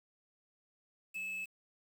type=tone with quantisation; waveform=triangle; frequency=2605 Hz; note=E7; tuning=21 cents flat; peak=-36 dBFS; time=1.14-1.46 s; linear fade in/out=20 ms; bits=9; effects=high-pass 200 Hz 12 dB/octave